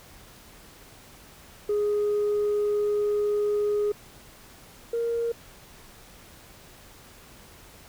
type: tone pair in turn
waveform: sine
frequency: 415.3 / 466.3 Hz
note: G#4 / A#4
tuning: 0 / +1 cents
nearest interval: major second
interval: 201 cents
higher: second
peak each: -20 / -23 dBFS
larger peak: first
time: 1.69-3.92 / 4.93-5.32 s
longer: first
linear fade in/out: 5 ms
effects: tanh soft clip ceiling -20 dBFS + pink hiss -50 dBFS RMS until 7.88 s